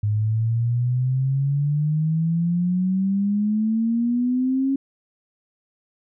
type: exponential sweep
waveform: sine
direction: up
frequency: 103.7 to 274.1 Hz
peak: -18 dBFS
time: 0.03-4.76 s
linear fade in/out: 5 ms
effects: none